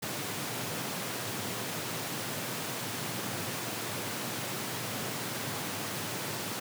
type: high-pass noise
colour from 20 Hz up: pink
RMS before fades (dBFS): -36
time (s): 0.02-6.6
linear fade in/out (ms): 10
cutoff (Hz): 100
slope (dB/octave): 96
effects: none